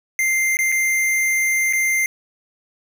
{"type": "tone with dropouts", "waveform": "square", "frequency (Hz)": 2093, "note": "C7", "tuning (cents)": 0, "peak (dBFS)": -17, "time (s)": [0.19, 2.06], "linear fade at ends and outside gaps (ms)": 1, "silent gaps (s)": [[0.57, 0.589], [0.719, 0.723], [1.727, 1.733]], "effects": []}